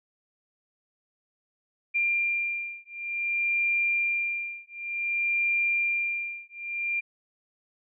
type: beating tone pair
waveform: sine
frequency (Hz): 2387 / 2387.55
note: D7 / D7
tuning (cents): +28 / +28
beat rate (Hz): 0.55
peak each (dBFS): -28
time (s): 1.94-7.01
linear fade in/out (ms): 20
effects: none